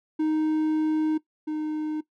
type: tone pair in turn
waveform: triangle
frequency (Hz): 311.1 / 307.5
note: D#4 / D#4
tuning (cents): 0 / -20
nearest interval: unison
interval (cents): 20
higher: first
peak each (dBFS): -19 / -24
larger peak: first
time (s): 0.19-1.18 / 1.47-2.01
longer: first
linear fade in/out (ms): 10
effects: noise-tail reverb RT60 0.1 s tail -18 dB re dry